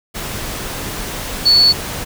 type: tone in noise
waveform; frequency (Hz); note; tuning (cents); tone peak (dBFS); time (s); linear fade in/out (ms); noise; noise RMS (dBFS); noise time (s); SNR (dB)
sine; 4435; C#8; 0; -7; 1.45-1.73; 20; pink; -25; 0.14-2.05; +15
effects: none